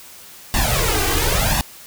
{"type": "noise with flanger", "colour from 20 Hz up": "pink", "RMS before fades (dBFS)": -18, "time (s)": [0.54, 1.61], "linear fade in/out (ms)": 0, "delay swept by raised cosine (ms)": [1.1, 2.6], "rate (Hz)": 0.95, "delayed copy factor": 0.9, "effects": ["white hiss -41 dBFS RMS until 1.86 s"]}